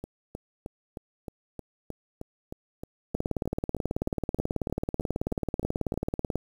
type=two click trains; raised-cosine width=2 ms; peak=-14 / -23 dBFS; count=60 / 20; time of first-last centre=3.15-6.357 / 0.04-5.941 s; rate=18.4 / 3.22 Hz; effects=8-bit